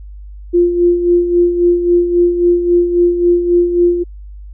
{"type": "tone with tremolo", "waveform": "sine", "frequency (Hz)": 349.2, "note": "F4", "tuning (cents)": 0, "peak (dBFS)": -6, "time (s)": [0.53, 4.04], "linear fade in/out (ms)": 20, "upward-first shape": "sine", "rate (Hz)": 3.7, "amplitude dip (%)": 60, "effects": ["added 50 Hz sine -29 dBFS peak until 4.53 s"]}